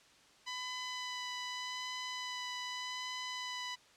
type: tone with vibrato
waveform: 10% pulse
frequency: 999 Hz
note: B5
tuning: 20 cents sharp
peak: -30 dBFS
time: 0.46-3.76 s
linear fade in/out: 20 ms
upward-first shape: sine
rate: 0.84 Hz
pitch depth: 10 cents each way
effects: white hiss -63 dBFS RMS until 3.96 s + low-pass 6000 Hz 12 dB/octave